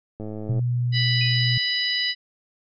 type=click train; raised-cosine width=2 ms; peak=-21 dBFS; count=43; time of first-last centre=0.2-0.593 s; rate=107 Hz
type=tone; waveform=sine; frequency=121.9 Hz; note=B2; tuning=22 cents flat; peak=-20 dBFS; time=0.49-1.58 s; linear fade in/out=5 ms
type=harmonic tone; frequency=987.8 Hz; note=B5; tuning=in tune; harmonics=2 / 3 / 4 / 5; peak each=-27 / -27 / -27 / -27 dBFS; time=0.92-2.15 s; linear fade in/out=50 ms
type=tone with exponential decay; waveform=sine; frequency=2489 Hz; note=D#7; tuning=in tune; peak=-26 dBFS; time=1.21-1.48 s; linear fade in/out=2 ms; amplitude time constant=58 ms
effects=none